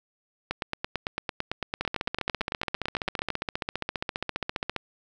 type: two click trains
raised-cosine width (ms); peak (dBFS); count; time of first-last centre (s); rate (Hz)
0.3; -12 / -12; 45 / 26; 1.81-4.763 / 0.51-3.303; 14.9 / 8.95
effects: none